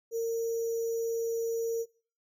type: tone with sample-and-hold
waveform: sine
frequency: 459.2 Hz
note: A#4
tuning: 26 cents flat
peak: -28 dBFS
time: 0.11-1.86 s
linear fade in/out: 50 ms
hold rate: 6300 Hz
effects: noise-tail reverb RT60 0.5 s tail -24 dB re dry